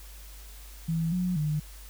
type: tone with pitch steps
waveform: sine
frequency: 164 / 180.8 / 151.5 Hz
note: E3 / F#3 / D#3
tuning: -9 / -40 / -46 cents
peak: -25 dBFS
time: 0.88-1.6 s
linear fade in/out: 10 ms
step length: 240 ms
effects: added 50 Hz sine -44 dBFS peak until 1.89 s + white hiss -51 dBFS RMS until 1.89 s